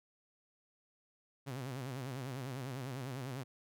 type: tone with vibrato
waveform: sawtooth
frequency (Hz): 130.3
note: C3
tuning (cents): -7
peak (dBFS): -36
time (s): 1.46-3.44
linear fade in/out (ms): 20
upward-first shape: sine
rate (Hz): 10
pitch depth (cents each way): 130
effects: none